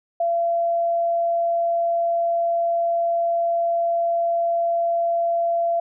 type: tone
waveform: sine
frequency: 680 Hz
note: F5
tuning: 46 cents flat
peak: -18 dBFS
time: 0.2-5.8 s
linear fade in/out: 5 ms
effects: none